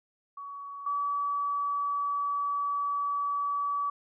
sine tone pair in turn, 1129 / 1144.8 Hz, C#6 / D6, +31 / -45 cents, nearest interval unison, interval 24 cents, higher second, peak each -38 / -27 dBFS, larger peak second, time 0.37-0.86 / 0.86-3.9 s, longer second, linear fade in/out 5 ms, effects none

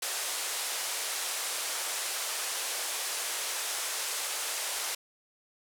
white band-pass noise, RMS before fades -34 dBFS, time 0.02-4.95 s, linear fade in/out 5 ms, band 440 to 11000 Hz, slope 24 dB/octave, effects none

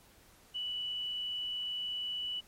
sine tone, 2960 Hz, F#7, in tune, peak -34 dBFS, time 0.54-2.41 s, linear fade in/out 20 ms, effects pink hiss -61 dBFS RMS until 2.47 s + MP3 64 kbps

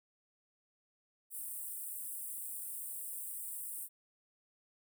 pink high-pass noise, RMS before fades -43 dBFS, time 1.3-3.89 s, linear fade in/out 50 ms, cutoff 8200 Hz, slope 96 dB/octave, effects none

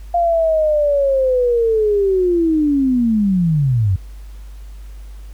sine linear sweep, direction down, 698.5 to 88.4 Hz, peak -12 dBFS, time 0.14-3.96 s, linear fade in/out 5 ms, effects added 50 Hz sine -31 dBFS peak until 5.33 s + pink hiss -51 dBFS RMS until 5.33 s

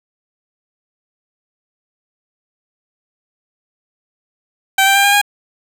15% pulse tone with pitch steps, 775 / 785.4 / 795.9 / 806.5 / 817.3 Hz, G5 / G5 / G5 / G5 / G#5, -20 / +3 / +26 / +49 / -28 cents, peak -3 dBFS, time 4.78-5.215 s, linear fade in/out 5 ms, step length 87 ms, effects none

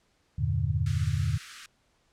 sine chord, E half-diminished seventh, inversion none, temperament equal, 82.41 / 98 / 116.54 / 146.83 Hz, E2 / G2 / Bb2 / D3, 0 / 0 / 0 / 0 cents, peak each -30 dBFS, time 0.38-1.38 s, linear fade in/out 10 ms
pink high-pass noise, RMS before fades -45 dBFS, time 0.86-1.66 s, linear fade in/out 2 ms, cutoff 1200 Hz, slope 96 dB/octave
effects pink hiss -69 dBFS RMS until 2.12 s + low-pass 8000 Hz 12 dB/octave

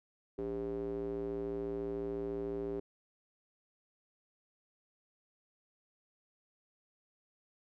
square tone with band-pass filter, 57 Hz, A#1, 38 cents flat, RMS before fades -38 dBFS, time 0.38-2.8 s, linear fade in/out 5 ms, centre 380 Hz, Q 5.2, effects none

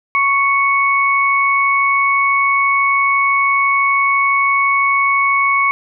sine tone pair together, 1108.7 / 2217 Hz, C#6 / C#7, 0 / 0 cents, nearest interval octave, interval 1200 cents, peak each -14 dBFS, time 0.15-5.71 s, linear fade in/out 0 ms, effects none

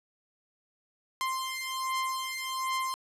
sawtooth beating tone pair, 1046.5 / 1047.8 Hz, C6 / C6, 0 / +2 cents, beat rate 1.3 Hz, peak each -30 dBFS, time 1.21-2.94 s, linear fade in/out 0 ms, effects resampled to 32000 Hz + 10-bit

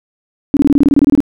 sine tone bursts, 283.5 Hz, C#4, 39 cents sharp, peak -5 dBFS, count 13, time 0.54-1.204 s, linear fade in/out 0 ms, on 28 ms, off 25 ms, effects none

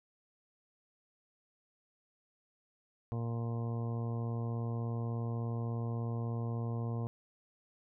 harmonic tone, 116.54 Hz, A#2, in tune, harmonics 1 / 2 / 3 / 4 / 5 / 6 / 7 / 8 / 9, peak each -34 / -42 / -49 / -46 / -53 / -51 / -56 / -56 / -53 dBFS, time 3.12-7.07 s, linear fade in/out 0 ms, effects none

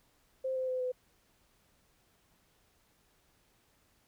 sine tone with pitch steps, 523.3 / 517 / 510.8 / 504.6 Hz, C5 / C5 / C5 / B4, 0 / -21 / -42 / +37 cents, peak -31 dBFS, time 0.44-0.92 s, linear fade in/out 10 ms, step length 120 ms, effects pink hiss -70 dBFS RMS until 4.07 s

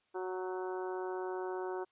harmonic tone with a mistuned harmonic, 185 Hz, F#3, in tune, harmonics 2 / 3 / 4 / 5 / 6 / 7 / 8, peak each -37 / -48 / -45 / -45 / -51 / -53 / -51 dBFS, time 0.14-1.85 s, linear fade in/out 20 ms, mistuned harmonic 8, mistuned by +20 cents, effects white hiss -75 dBFS RMS until 1.91 s + resampled to 8000 Hz

